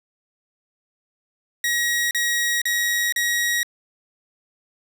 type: tone bursts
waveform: sawtooth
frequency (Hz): 1900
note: A#6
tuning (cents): +33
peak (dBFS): -16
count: 4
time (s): 1.64-3.631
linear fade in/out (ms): 2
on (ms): 470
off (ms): 37
effects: none